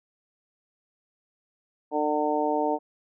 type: harmonic tone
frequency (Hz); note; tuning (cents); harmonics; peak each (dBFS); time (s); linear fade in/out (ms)
150; D3; +37; 2 / 3 / 4 / 5 / 6; -29 / -29 / -29 / -29 / -29; 1.91-2.79; 50
effects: none